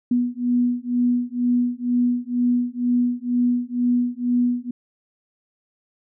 sine beating tone pair, 243.3 / 245.4 Hz, B3 / B3, -26 / -11 cents, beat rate 2.1 Hz, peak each -21 dBFS, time 0.11-4.71 s, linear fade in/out 5 ms, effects none

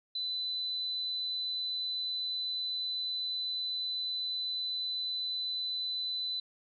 sine tone, 4006 Hz, B7, 24 cents sharp, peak -32 dBFS, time 0.15-6.4 s, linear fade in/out 5 ms, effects none

